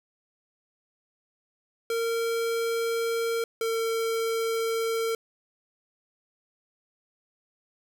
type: tone pair in turn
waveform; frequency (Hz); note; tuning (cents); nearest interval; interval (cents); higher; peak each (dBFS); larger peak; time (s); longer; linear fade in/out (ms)
square; 460 / 453.7; A#4 / A#4; -23 / -47; unison; 24; first; -26; neither; 1.9-3.44 / 3.61-5.15; neither; 2
effects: none